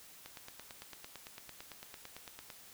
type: click train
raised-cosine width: 0.2 ms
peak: -29 dBFS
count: 21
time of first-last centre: 0.26-2.502 s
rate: 8.92 Hz
effects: white hiss -56 dBFS RMS until 2.73 s